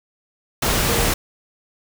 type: tone in noise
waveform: sine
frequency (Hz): 466.2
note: A#4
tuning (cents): 0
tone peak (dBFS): -25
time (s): 0.88-1.08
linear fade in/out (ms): 5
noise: pink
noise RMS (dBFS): -19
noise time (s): 0.62-1.14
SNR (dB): -9
effects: none